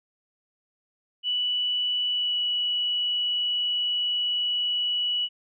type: tone with pitch glide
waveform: sine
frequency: 2960 to 2941 Hz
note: F#7 to F#7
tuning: 0 to -11 cents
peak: -23 dBFS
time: 1.23-5.29 s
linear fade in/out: 50 ms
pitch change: -11 cents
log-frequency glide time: 2.1-2.38 s
effects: none